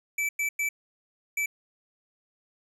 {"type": "tone bursts at uneven times", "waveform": "square", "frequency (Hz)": 2314, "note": "D7", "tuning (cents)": -26, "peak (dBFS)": -26, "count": 4, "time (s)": [[0.18, 0.29], [0.39, 0.49], [0.59, 0.69], [1.37, 1.46]], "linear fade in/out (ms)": 5, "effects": ["11-bit"]}